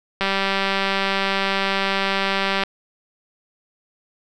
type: click train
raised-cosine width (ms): 0.3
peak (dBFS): -5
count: 474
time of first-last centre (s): 0.21-2.636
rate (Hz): 195
effects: none